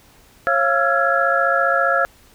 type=tone cluster; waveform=sine; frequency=545 / 688 / 1330 / 1385 / 1670 Hz; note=C#5 / F5 / E6 / F6 / G#6; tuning=-29 / -26 / +15 / -15 / +9 cents; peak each=-21 dBFS; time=0.47-2.05 s; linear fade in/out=0 ms; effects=pink hiss -51 dBFS RMS until 2.34 s